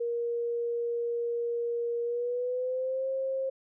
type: tone with pitch glide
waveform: sine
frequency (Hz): 471.7 to 532.5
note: A#4 to C5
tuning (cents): +20 to +30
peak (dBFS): -28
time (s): 0-3.5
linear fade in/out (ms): 10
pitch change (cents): +210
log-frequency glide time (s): 2.03-3.08
effects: none